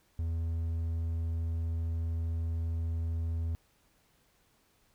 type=tone; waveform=triangle; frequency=82.41 Hz; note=E2; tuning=in tune; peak=-28 dBFS; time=0.19-3.55 s; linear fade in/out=0 ms; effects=pink hiss -69 dBFS RMS until 4.94 s